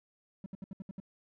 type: tone bursts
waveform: triangle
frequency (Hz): 191.3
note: G3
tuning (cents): -42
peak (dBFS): -37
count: 7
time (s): 0.44-1.001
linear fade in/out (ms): 2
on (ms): 21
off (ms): 69
effects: none